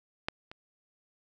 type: clicks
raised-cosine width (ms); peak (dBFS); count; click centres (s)
0.3; -14 / -28; 2; 0.285 / 0.515
effects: none